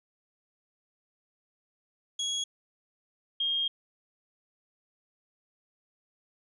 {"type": "tone pair in turn", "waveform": ["30% pulse", "sine"], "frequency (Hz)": [3322, 3231], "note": ["G#7", "G#7"], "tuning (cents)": [0, -48], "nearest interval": "unison", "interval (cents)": 48, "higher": "first", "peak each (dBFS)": -26, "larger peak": "neither", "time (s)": [[2.19, 2.44], [3.4, 3.68]], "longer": "second", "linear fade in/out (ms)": 5, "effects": ["resampled to 24000 Hz"]}